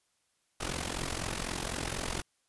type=noise with amplitude modulation; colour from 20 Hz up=pink; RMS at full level=-32 dBFS; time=0.6-2.22 s; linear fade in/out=10 ms; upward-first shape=sine; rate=44 Hz; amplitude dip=80%; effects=white hiss -75 dBFS RMS until 2.48 s + resampled to 24000 Hz